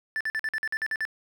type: tone bursts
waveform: triangle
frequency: 1760 Hz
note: A6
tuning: in tune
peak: -24 dBFS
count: 10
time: 0.16-1.052 s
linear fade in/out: 0 ms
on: 46 ms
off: 48 ms
effects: none